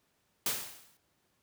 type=noise with exponential decay; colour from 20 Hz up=white; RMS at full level=-29 dBFS; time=0.46-0.97 s; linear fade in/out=2 ms; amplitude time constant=110 ms; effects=pink hiss -74 dBFS RMS until 1.42 s + high-pass 80 Hz 12 dB/octave